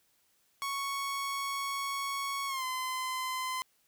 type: tone with pitch glide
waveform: sawtooth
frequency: 1108.7 to 1028.5 Hz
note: C#6 to C6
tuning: 0 to -30 cents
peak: -29 dBFS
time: 0.62-3.62 s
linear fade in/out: 0 ms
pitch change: -130 cents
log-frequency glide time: 2.47-2.64 s
effects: white hiss -71 dBFS RMS until 3.87 s